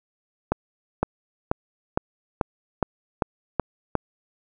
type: accelerating click train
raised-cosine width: 1 ms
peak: -6 dBFS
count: 9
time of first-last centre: 0.52-3.953 s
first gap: 510 ms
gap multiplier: 0.95
effects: none